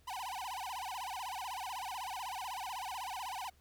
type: tone with vibrato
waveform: 45% pulse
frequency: 867 Hz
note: A5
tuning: 26 cents flat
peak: -39 dBFS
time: 0.07-3.5 s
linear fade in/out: 10 ms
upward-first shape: sine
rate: 16 Hz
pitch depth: 290 cents each way
effects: added 72 Hz sine -65 dBFS peak until 3.6 s + pink hiss -70 dBFS RMS until 3.6 s